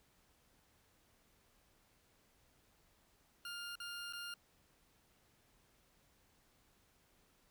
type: tone with dropouts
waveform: 20% pulse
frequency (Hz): 1406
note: F6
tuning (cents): +11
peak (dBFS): -39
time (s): 3.45-4.34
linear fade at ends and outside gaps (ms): 2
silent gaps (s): 3.755-3.801 / 4.126-4.133
effects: pink hiss -72 dBFS RMS until 7.5 s